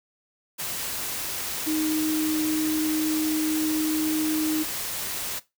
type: tone in noise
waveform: sine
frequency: 311.1 Hz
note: D#4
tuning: in tune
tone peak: -23 dBFS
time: 1.66-4.64 s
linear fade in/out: 20 ms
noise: white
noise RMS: -31 dBFS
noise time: 0.58-5.4 s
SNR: +5 dB
effects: noise-tail reverb RT60 0.2 s tail -17 dB re dry

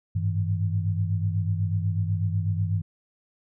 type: tone cluster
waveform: sine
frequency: 98.3 / 106.4 / 160.7 Hz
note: G2 / G#2 / E3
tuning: +5 / +42 / -44 cents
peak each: -24 / -30 / -30 dBFS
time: 0.15-2.82 s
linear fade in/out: 10 ms
effects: none

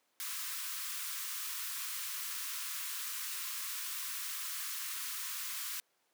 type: high-pass noise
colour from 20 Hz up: white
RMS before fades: -40 dBFS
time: 0.2-5.8 s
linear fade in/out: 0 ms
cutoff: 1000 Hz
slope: 96 dB/octave
effects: pink hiss -75 dBFS RMS until 6.13 s + high-pass 400 Hz 12 dB/octave

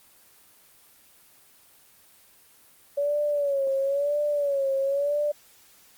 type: tone with vibrato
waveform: sine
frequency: 565 Hz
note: C#5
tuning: 33 cents sharp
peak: -22 dBFS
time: 2.97-5.32 s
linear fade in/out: 10 ms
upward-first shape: sine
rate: 0.99 Hz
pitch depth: 77 cents each way
effects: white hiss -56 dBFS RMS until 5.97 s + Opus 24 kbps

